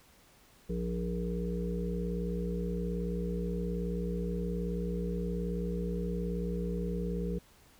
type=harmonic tone; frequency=58.8 Hz; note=A#1; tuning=16 cents sharp; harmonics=1 / 3 / 5 / 7 / 8; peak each=-36 / -34 / -46 / -40 / -40 dBFS; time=0.69-7.39 s; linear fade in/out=10 ms; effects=pink hiss -61 dBFS RMS until 7.79 s

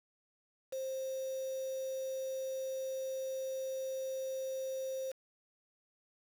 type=tone with quantisation; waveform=sine; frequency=528 Hz; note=C5; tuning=16 cents sharp; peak=-36 dBFS; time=0.72-5.12 s; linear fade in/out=10 ms; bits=8; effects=none

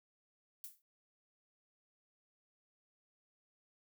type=noise with exponential decay; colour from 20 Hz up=violet; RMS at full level=-44 dBFS; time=0.64-0.82 s; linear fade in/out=1 ms; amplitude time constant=38 ms; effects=none

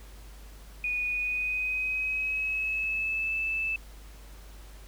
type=tone with pitch glide; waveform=sine; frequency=2468 to 2630 Hz; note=D#7 to E7; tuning=-15 to -5 cents; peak=-27 dBFS; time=0.84-3.76 s; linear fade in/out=2 ms; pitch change=+110 cents; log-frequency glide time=1.11-3.35 s; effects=added 50 Hz sine -45 dBFS peak until 4.87 s + pink hiss -54 dBFS RMS until 4.87 s

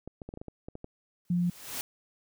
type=clicks; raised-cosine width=2 ms; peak=-27 dBFS; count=10; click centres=0.076 / 0.218 / 0.29 / 0.339 / 0.374 / 0.415 / 0.483 / 0.685 / 0.754 / 0.844 s
type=noise with exponential growth; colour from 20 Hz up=white; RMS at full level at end=-33 dBFS; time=1.25-1.81 s; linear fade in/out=1 ms; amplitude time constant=120 ms
type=tone; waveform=sine; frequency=175.7 Hz; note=F3; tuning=11 cents sharp; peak=-24 dBFS; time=1.3-1.5 s; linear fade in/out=5 ms
effects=none

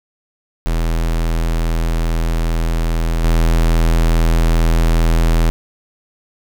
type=tone with level steps; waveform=square; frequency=41.2 Hz; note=E1; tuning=in tune; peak=-15 / -11 dBFS; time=0.66-5.5 s; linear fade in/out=0 ms; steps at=3.24 s; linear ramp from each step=2 ms; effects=none

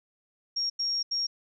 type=tone bursts at uneven times; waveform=sine; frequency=5570 Hz; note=F8; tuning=5 cents flat; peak=-26 dBFS; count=3; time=0.56-0.7 / 0.79-1.03 / 1.11-1.27 s; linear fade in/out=10 ms; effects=none

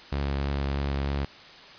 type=tone with vibrato; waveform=sawtooth; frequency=69.7 Hz; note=C#2; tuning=10 cents sharp; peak=-22 dBFS; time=0.12-1.25 s; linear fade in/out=5 ms; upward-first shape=sine; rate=3.2 Hz; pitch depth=14 cents each way; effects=white hiss -47 dBFS RMS until 1.78 s + resampled to 11025 Hz

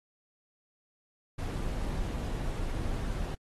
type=noise; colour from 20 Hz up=brown; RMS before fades=-33 dBFS; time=1.38-3.35 s; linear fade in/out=10 ms; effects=AAC 32 kbps

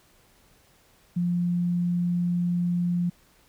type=tone; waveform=sine; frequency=175.2 Hz; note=F3; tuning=6 cents sharp; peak=-22 dBFS; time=1.16-3.1 s; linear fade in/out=10 ms; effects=pink hiss -60 dBFS RMS until 3.48 s

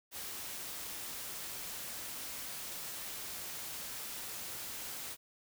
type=noise; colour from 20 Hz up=white; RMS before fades=-43 dBFS; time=0.11-5.17 s; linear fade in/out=50 ms; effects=none

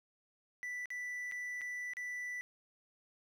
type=tone with dropouts; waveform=triangle; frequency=1975.5 Hz; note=B6; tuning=in tune; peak=-37 dBFS; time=0.63-2.41 s; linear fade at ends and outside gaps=0 ms; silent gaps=0.857-0.904 / 1.314-1.321 / 1.611-1.616 / 1.935-1.969 s; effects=none

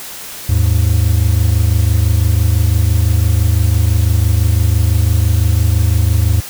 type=tone pair together; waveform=triangle; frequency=78.05 / 104 Hz; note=D#2 / G#2; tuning=+6 / +3 cents; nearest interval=perfect fourth; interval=497 cents; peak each=-10 dBFS; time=0.49-6.41 s; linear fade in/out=5 ms; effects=white hiss -29 dBFS RMS until 6.49 s

